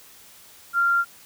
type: tone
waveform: sine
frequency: 1387 Hz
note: F6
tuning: 12 cents flat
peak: -17 dBFS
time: 0.73-1.05 s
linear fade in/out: 50 ms
effects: white hiss -49 dBFS RMS until 1.25 s